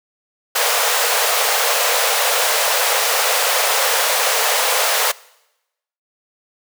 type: high-pass noise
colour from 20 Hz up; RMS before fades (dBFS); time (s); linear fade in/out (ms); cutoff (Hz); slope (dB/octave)
pink; -17; 0.55-5.12; 10; 450; 96
effects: noise-tail reverb RT60 0.9 s tail -22 dB re dry